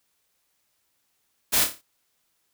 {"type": "noise with echo", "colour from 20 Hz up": "white", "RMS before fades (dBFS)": -21, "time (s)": [1.52, 1.65], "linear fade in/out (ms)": 20, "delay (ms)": 28, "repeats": 6, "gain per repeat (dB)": -6, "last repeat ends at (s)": 1.818, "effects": ["white hiss -72 dBFS RMS until 2.53 s"]}